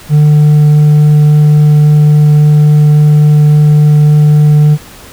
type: tone with hard clipping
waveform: sine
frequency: 149.7 Hz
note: D3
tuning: 33 cents sharp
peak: -3 dBFS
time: 0.09-4.78 s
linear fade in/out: 50 ms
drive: 2 dB
effects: pink hiss -33 dBFS RMS until 5.12 s